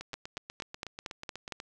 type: two click trains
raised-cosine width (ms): 0.2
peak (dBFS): -23 / -19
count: 14 / 7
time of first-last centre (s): 0.01-1.601 / 0.14-1.522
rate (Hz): 8.17 / 4.34
effects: none